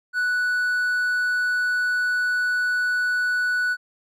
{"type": "tone", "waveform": "triangle", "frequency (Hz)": 1480, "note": "F#6", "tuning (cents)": 0, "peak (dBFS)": -18, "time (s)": [0.13, 3.77], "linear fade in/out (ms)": 50, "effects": []}